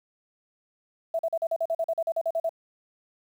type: tone bursts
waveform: sine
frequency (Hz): 659.3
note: E5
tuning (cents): 0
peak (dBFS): -23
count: 15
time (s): 1.14-2.493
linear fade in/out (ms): 5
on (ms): 51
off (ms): 42
effects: 9-bit